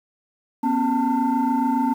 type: tone cluster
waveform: sine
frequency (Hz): 242.8 / 270 / 894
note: B3 / C#4 / A5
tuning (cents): -29 / -45 / +27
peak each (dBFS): -21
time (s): 0.63-1.94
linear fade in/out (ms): 10
effects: tanh soft clip ceiling -13 dBFS + 8-bit

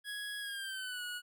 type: tone with pitch glide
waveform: 25% pulse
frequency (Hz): 1665 to 1457.9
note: G#6 to F#6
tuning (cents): +4 to -26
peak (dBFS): -35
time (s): 0.04-1.22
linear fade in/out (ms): 50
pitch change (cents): -230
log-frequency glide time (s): 0.4-1.03
effects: none

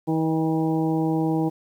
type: harmonic tone with a mistuned harmonic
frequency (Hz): 160.2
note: E3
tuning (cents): -49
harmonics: 1 / 2 / 3 / 4 / 5 / 6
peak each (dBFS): -25 / -22 / -30 / -37 / -31 / -38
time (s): 0.07-1.5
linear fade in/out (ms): 20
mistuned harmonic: 4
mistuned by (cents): -36
effects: 9-bit

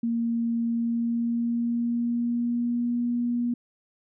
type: tone with pitch glide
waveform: sine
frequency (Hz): 232.3 to 240.1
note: A#3 to B3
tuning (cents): -6 to -49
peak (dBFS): -23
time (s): 0.03-3.54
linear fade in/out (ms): 5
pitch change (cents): +57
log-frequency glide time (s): 0.67-3
effects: none

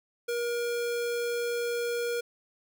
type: tone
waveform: square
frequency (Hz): 475.3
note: A#4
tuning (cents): +34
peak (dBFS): -29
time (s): 0.28-2.21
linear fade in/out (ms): 10
effects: none

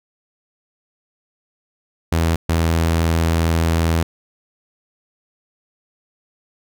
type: tone bursts at uneven times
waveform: sawtooth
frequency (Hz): 82.41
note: E2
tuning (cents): 0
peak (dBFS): -11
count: 2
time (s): 2.12-2.36 / 2.49-4.03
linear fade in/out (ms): 5
effects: none

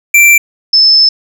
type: tone pair in turn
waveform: square / sine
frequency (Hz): 2349 / 5252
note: D7 / E8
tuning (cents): 0 / -7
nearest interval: octave + major second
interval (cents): 1393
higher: second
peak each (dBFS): -3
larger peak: neither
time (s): 0.14-0.38 / 0.73-1.09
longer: second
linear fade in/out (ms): 5
effects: none

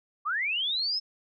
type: linear sweep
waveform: sine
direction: up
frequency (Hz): 1108.7 to 5274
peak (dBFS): -26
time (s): 0.25-1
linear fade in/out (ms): 20
effects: none

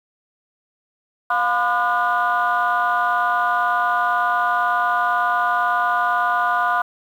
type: tone cluster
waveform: sine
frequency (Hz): 710 / 1006 / 1208 / 1452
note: F5 / B5 / D6 / F#6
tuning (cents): +28 / +32 / +48 / -33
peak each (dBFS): -21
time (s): 1.3-6.82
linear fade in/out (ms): 5
effects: tanh soft clip ceiling -10 dBFS + 8-bit

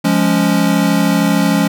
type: chord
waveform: square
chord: Db major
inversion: first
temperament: equal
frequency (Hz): 174.61 / 207.7 / 277.2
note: F3 / Ab3 / Db4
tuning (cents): 0 / 0 / 0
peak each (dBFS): -16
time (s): 0.04-1.68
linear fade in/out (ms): 10
effects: none

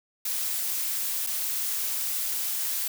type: noise with dropouts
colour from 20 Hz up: blue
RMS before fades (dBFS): -29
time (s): 0.25-2.88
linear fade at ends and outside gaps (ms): 5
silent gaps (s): 1.266-1.27
effects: none

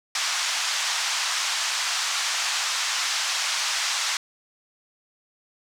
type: band-pass noise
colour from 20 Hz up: white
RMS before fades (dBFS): -26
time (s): 0.15-4.17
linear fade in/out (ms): 2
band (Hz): 840 to 6700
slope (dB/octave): 24
effects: none

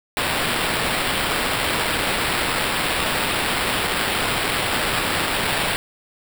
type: noise with sample-and-hold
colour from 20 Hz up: violet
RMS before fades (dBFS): -22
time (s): 0.17-5.76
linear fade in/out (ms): 0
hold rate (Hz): 6300
effects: none

